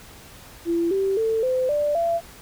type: tone with pitch steps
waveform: sine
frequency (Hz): 338.2 / 388.5 / 446.3 / 512.6 / 588.8 / 676.4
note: E4 / G4 / A4 / C5 / D5 / E5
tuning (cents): +44 / -16 / +25 / -36 / +4 / +44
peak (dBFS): -19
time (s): 0.65-2.21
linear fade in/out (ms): 50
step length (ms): 260
effects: pink hiss -45 dBFS RMS until 2.41 s